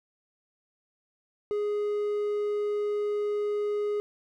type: tone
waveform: triangle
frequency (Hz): 415.3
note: G#4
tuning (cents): 0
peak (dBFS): -24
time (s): 1.51-4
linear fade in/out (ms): 0
effects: none